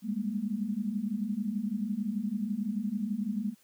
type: tone cluster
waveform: sine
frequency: 196.6 / 208.2 / 234.7 Hz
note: G3 / G#3 / A#3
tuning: +5 / +5 / +12 cents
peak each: -36 / -32 / -35 dBFS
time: 0.02-3.55 s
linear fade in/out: 50 ms
effects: white hiss -65 dBFS RMS until 3.63 s + high-pass 60 Hz 12 dB/octave